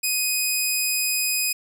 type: tone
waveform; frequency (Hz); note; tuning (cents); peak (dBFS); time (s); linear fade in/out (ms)
10% pulse; 2500; D#7; +8; -12; 0.03-1.53; 10
effects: none